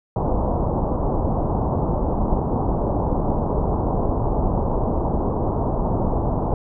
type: low-pass noise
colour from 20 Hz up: pink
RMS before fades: -21 dBFS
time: 0.16-6.54 s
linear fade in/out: 2 ms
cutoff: 1000 Hz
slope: 48 dB/octave
effects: none